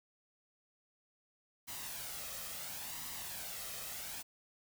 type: noise with flanger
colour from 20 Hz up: white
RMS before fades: -44 dBFS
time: 1.67-4.23 s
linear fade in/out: 20 ms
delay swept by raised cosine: 1 to 1.6 ms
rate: 0.72 Hz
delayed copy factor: +0.5
effects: none